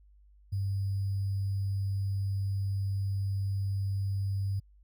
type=tone with sample-and-hold; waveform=sine; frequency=98 Hz; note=G2; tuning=in tune; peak=-28 dBFS; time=0.52-4.6 s; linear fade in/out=10 ms; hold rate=4900 Hz; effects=added 50 Hz sine -56 dBFS peak until 4.83 s